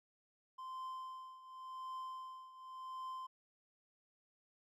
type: tone with tremolo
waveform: triangle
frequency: 1038 Hz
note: C6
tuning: 14 cents flat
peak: -40 dBFS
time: 0.58-3.27 s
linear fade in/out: 10 ms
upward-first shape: triangle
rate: 0.9 Hz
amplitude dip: 80%
effects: none